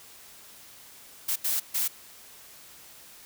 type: noise bursts at uneven times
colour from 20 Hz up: blue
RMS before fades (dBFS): -27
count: 3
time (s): 1.28-1.36 / 1.44-1.6 / 1.74-1.88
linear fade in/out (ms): 10
effects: white hiss -50 dBFS RMS until 3.25 s